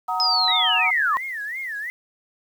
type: chord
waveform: sine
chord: D# minor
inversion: first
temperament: equal with one note detuned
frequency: 740 / 932.3 / 1262.6 Hz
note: F#5 / A#5 / D#6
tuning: 0 / 0 / +25 cents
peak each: -26 dBFS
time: 0.08-0.91 s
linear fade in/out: 10 ms
type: linear sweep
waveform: sine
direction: down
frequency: 5150 to 1007 Hz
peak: -18 dBFS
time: 0.2-1.17 s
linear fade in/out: 0 ms
type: tone with vibrato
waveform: sine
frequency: 1887 Hz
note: A#6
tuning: 21 cents sharp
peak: -27 dBFS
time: 0.48-1.9 s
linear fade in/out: 0 ms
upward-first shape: sine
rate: 2.9 Hz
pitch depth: 230 cents each way
effects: 8-bit